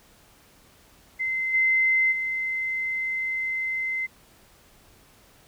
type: tone with level steps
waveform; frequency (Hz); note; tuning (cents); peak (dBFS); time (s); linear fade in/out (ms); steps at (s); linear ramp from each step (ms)
sine; 2067; C7; -22; -24 / -18 / -25; 1.19-4.07; 20; 1.53 / 2.11; 20
effects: pink hiss -56 dBFS RMS until 5.47 s

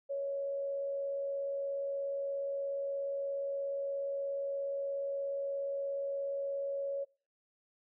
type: tone with frequency modulation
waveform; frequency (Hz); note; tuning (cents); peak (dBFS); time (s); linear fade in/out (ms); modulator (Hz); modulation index
sine; 556; C#5; +5; -33; 0.09-7.05; 20; 83.1; 0.2
effects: noise-tail reverb RT60 0.4 s tail -24 dB re dry

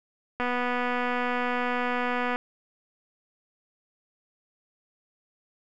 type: click train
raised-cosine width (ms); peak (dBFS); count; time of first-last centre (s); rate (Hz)
0.5; -14; 483; 0.4-2.359; 246
effects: none

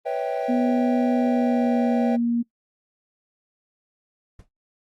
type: chord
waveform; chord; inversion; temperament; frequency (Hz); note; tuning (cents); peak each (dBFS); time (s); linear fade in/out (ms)
triangle; C# half-diminished seventh; third; equal with one note detuned; 493.9 / 554.4 / 649.4 / 784; B4 / C#5 / E5 / G5; 0 / 0 / -26 / 0; -27; 0.05-2.17; 20
type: tone with pitch glide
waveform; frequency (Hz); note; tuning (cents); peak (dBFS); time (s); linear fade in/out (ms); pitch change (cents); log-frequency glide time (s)
sine; 246.1 to 235.9; B3 to A#3; -6 to +21; -19; 0.48-2.43; 20; -73; 1.19-2.21
type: noise with exponential decay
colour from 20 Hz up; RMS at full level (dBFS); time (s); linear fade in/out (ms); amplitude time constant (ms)
brown; -36; 4.39-4.49; 5; 20
effects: noise-tail reverb RT60 0.1 s tail -21 dB re dry + Opus 32 kbps

